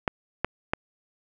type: clicks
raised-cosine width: 0.5 ms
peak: -8 dBFS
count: 3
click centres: 0.078 / 0.446 / 0.735 s
effects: none